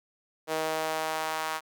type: tone with high-pass filter sweep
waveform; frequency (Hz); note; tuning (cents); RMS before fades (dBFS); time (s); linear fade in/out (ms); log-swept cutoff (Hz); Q
sawtooth; 158.1; D#3; +28; -31; 0.47-1.61; 50; 520 to 1000; 1.8
effects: none